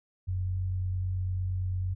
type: tone pair together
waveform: sine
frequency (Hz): 43.65 / 92.5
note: F1 / F#2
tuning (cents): 0 / 0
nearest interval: octave + minor second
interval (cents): 1300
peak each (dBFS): -38 / -28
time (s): 0.27-1.95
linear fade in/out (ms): 20
effects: none